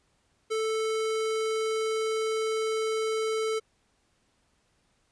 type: tone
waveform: square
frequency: 440.1 Hz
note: A4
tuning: in tune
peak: -27 dBFS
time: 0.5-3.6 s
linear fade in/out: 20 ms
effects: pink hiss -70 dBFS RMS until 5.11 s + resampled to 22050 Hz